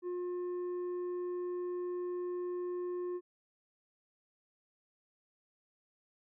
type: tone with tanh clipping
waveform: sine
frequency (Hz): 356.8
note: F4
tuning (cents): +37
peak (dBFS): -36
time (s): 0.02-3.21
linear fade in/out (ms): 50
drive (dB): 5
effects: none